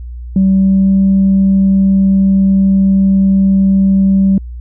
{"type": "tone with pitch glide", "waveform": "sine", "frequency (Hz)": [191.4, 193.62], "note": ["G3", "G3"], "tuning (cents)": [-41, -21], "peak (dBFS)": -5, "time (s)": [0.36, 4.38], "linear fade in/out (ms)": 2, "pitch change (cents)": 20, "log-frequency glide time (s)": [0.48, 0.93], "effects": ["tanh soft clip ceiling -3 dBFS", "added 60 Hz sine -23 dBFS peak until 4.6 s"]}